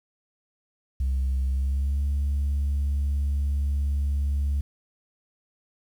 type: tone with pitch glide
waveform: sine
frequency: 66 to 70.74 Hz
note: C2 to C#2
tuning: +16 to +36 cents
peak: -20 dBFS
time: 1-4.61 s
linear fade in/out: 5 ms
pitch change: +120 cents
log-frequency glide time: 1.49-2.03 s
effects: tanh soft clip ceiling -20 dBFS + 9-bit